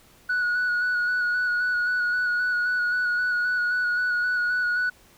sine tone with vibrato, 1466 Hz, F#6, 16 cents flat, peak -19 dBFS, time 0.29-4.9 s, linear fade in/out 10 ms, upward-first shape square, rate 3.8 Hz, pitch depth 18 cents each way, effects tanh soft clip ceiling -20 dBFS + pink hiss -55 dBFS RMS until 5.17 s

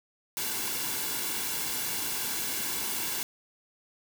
white noise with comb filter, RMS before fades -32 dBFS, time 0.37-3.23 s, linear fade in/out 0 ms, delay 1.6 ms, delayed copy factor -0.55, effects none

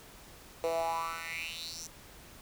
10% pulse tone with high-pass filter sweep, 164.81 Hz, E3, in tune, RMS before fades -36 dBFS, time 0.64-1.87 s, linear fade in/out 0 ms, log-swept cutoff 490 to 6400 Hz, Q 5.4, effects pink hiss -53 dBFS RMS until 2.41 s

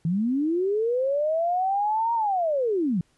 sine linear two-way sweep, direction up then down, 155.56 to 942 to 155.56 Hz, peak -21 dBFS, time 0.05-3.01 s, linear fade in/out 2 ms, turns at 2.14 s, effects pink hiss -66 dBFS RMS until 3.17 s + resampled to 24000 Hz

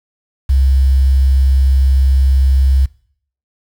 sine tone with quantisation, 66.7 Hz, C2, 34 cents sharp, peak -8 dBFS, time 0.49-2.86 s, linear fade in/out 10 ms, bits 6, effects noise-tail reverb RT60 0.6 s tail -22 dB re dry

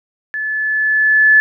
sine tone with level ramp, 1730 Hz, A6, 30 cents flat, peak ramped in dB -19 to -5 dBFS, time 0.34-1.4 s, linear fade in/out 0 ms, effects none

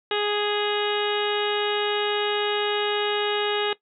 harmonic tone, 415.1 Hz, G#4, 1 cent flat, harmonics 1 / 2 / 3 / 4 / 5 / 6 / 7 / 8 / 9, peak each -25 / -30 / -33 / -32 / -36 / -37 / -32 / -36 / -33 dBFS, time 0.11-3.73 s, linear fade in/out 2 ms, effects noise-tail reverb RT60 0.1 s tail -18 dB re dry

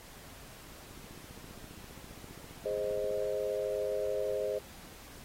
click train, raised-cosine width 3 ms, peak -37 dBFS, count 35, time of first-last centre 0.91-3.177 s, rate 15 Hz
sine chord, Ab major, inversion none, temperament equal, 415.3 / 523.3 / 622.3 Hz, Ab4 / C5 / Eb5, 0 / 0 / 0 cents, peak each -35 / -34 / -36 dBFS, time 2.65-4.59 s, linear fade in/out 10 ms
effects pink hiss -52 dBFS RMS until 5.24 s + AAC 48 kbps

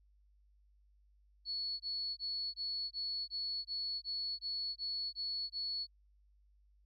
sine tone bursts, 4400 Hz, C#8, 14 cents flat, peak -36 dBFS, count 12, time 1.45-5.87 s, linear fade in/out 50 ms, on 350 ms, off 20 ms, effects added 50 Hz sine -65 dBFS peak until 6.85 s + AAC 48 kbps

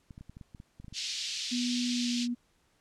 clicks, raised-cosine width 5 ms, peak -34 dBFS, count 12, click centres 0.108 / 0.179 / 0.21 / 0.296 / 0.369 / 0.412 / 0.548 / 0.601 / 0.8 / 0.845 / 0.882 / 0.926 s
white band-pass noise, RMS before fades -36 dBFS, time 0.93-2.28 s, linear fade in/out 50 ms, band 2800 to 5600 Hz, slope 24 dB/octave
sine tone with pitch glide, 244.8 to 241.4 Hz, B3 to B3, -15 to -39 cents, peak -29 dBFS, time 1.51-2.35 s, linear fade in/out 20 ms, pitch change -24 cents, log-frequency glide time 1.89-2.09 s
effects pink hiss -70 dBFS RMS until 2.8 s + low-pass 10000 Hz 12 dB/octave

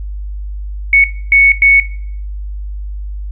sine tone bursts at uneven times, 2217 Hz, C#7, in tune, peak -4 dBFS, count 3, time 0.93-1.04 / 1.32-1.52 / 1.62-1.8 s, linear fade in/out 2 ms, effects noise-tail reverb RT60 0.6 s tail -18 dB re dry + added 50 Hz sine -20 dBFS peak until 3.31 s

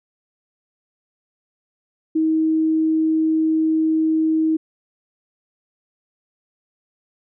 sine tone, 317.4 Hz, D#4, 35 cents sharp, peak -15 dBFS, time 2.15-4.57 s, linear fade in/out 10 ms, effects none

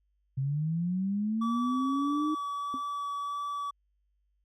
sine linear sweep, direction up, 130.7 to 311.1 Hz, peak -27 dBFS, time 0.37-2.35 s, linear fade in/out 10 ms
triangle tone with vibrato, 1147 Hz, D6, 41 cents flat, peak -30 dBFS, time 1.41-3.71 s, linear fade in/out 10 ms, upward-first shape sine, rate 1.6 Hz, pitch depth 8 cents each way
sine tone with exponential decay, 265.3 Hz, C4, 24 cents sharp, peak -31 dBFS, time 2.74-2.83 s, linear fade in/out 1 ms, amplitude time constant 18 ms
effects added 50 Hz sine -70 dBFS peak until 4.44 s

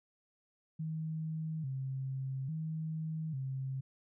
sine tone with vibrato, 145.4 Hz, D3, 17 cents flat, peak -35 dBFS, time 0.79-3.81 s, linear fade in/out 10 ms, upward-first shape square, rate 0.59 Hz, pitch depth 150 cents each way, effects none

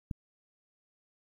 click, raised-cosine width 5 ms, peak -22 dBFS, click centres 0.112 s, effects 10-bit

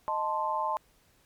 sine chord, A diminished, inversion second, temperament equal, 622.3 / 880 / 1046.5 Hz, Eb5 / A5 / C6, 0 / 0 / 0 cents, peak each -35 / -30 / -31 dBFS, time 0.08-0.77 s, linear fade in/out 0 ms, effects pink hiss -65 dBFS RMS until 1.25 s + MP3 96 kbps

